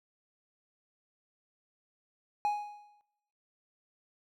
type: tone with exponential decay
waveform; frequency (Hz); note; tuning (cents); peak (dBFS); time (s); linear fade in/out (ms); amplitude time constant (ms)
triangle; 830.6; G#5; 0; -23; 2.45-3.01; 0; 120
effects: noise-tail reverb RT60 0.9 s tail -21 dB re dry